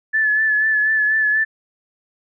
sine tone with vibrato, 1733 Hz, A6, 27 cents flat, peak -14 dBFS, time 0.13-1.45 s, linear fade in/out 20 ms, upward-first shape sine, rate 4.1 Hz, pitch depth 32 cents each way, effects none

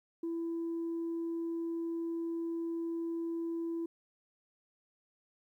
sine tone, 333.5 Hz, E4, 20 cents sharp, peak -32 dBFS, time 0.23-3.86 s, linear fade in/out 5 ms, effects tanh soft clip ceiling -31 dBFS + 12-bit

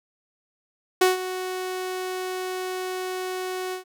sawtooth tone with ADSR envelope, 370 Hz, F#4, in tune, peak -10 dBFS, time 1.01-3.84 s, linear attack 7 ms, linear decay 150 ms, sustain -14 dB, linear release 110 ms, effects none

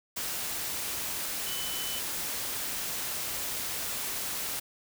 sine tone in noise, 3011 Hz, F#7, 30 cents sharp, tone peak -38 dBFS, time 1.46-2 s, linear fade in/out 10 ms, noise white, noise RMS -34 dBFS, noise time 0.16-4.6 s, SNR -7 dB, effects none

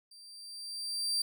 35% pulse tone with level ramp, 4699 Hz, D8, in tune, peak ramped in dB -51 to -26 dBFS, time 0.11-1.22 s, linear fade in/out 5 ms, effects none

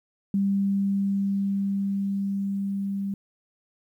sine tone with level ramp, 197.6 Hz, G3, 14 cents sharp, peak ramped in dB -20 to -26 dBFS, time 0.34-3.14 s, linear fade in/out 2 ms, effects 10-bit

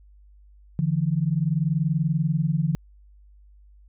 sine tone pair together, 147.26 / 167.7 Hz, D3 / E3, +5 / +30 cents, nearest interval major second, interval 225 cents, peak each -23 dBFS, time 0.79-2.75 s, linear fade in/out 0 ms, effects added 50 Hz sine -49 dBFS peak until 3.88 s

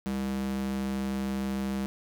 square tone with high-pass filter, 66.5 Hz, C2, 29 cents sharp, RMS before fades -31 dBFS, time 0.06-1.86 s, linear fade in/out 0 ms, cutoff 160 Hz, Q 5.3, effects none

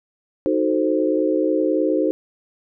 sine chord, D# diminished seventh, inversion none, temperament equal, 311.1 / 370 / 440 / 523.3 Hz, D#4 / F#4 / A4 / C5, 0 / 0 / 0 / 0 cents, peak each -20 / -23 / -24 / -22 dBFS, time 0.46-2.11 s, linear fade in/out 0 ms, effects none

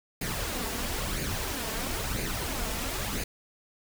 pink noise with flanger, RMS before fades -32 dBFS, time 0.21-3.24 s, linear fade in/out 5 ms, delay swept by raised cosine 0.44 to 4.54 ms, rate 1 Hz, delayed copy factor +0.55, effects none

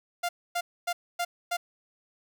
sawtooth tone bursts, 698.5 Hz, F5, in tune, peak -23 dBFS, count 5, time 0.23-1.57 s, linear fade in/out 10 ms, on 60 ms, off 260 ms, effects none

